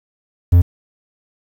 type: tone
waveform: triangle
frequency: 87.31 Hz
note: F2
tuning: in tune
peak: -4 dBFS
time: 0.52-0.62 s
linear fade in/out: 10 ms
effects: 7-bit